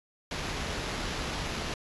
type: noise with sample-and-hold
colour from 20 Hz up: pink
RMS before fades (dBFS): -34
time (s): 0.31-1.74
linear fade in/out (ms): 2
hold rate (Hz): 8820
effects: resampled to 24000 Hz